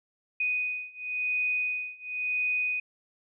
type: beating tone pair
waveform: sine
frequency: 2489 / 2489.95 Hz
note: D#7 / D#7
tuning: 0 / +1 cents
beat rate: 0.95 Hz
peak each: -31 / -30 dBFS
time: 0.4-2.8 s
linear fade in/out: 5 ms
effects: none